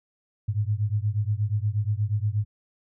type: beating tone pair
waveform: sine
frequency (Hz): 101.4 / 109.8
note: G#2 / A2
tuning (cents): -41 / -3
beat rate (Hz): 8.4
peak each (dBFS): -25 / -26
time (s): 0.48-2.45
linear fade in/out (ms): 10
effects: none